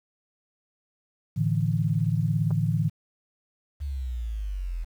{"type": "chord", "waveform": "sine", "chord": "A suspended fourth", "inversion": "none", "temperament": "equal", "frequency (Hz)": [110, 146.83, 164.81], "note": ["A2", "D3", "E3"], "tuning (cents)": [0, 0, 0], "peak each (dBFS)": -26, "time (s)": [1.36, 2.9], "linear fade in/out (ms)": 20}
{"type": "clicks", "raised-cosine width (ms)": 1, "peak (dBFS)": -27, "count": 2, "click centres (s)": [2.507, 2.512]}
{"type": "exponential sweep", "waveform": "sine", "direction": "down", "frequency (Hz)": [73.42, 40.5], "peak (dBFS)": -28, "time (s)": [3.8, 4.85], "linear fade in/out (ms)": 20}
{"effects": ["9-bit"]}